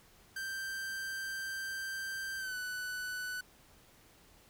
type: tone with pitch glide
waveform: 45% pulse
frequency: 1568 to 1491.2 Hz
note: G6 to F#6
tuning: 0 to +13 cents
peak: -37 dBFS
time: 0.36-3.41 s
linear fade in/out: 5 ms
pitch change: -87 cents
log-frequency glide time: 2.38-2.56 s
effects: pink hiss -62 dBFS RMS until 4.49 s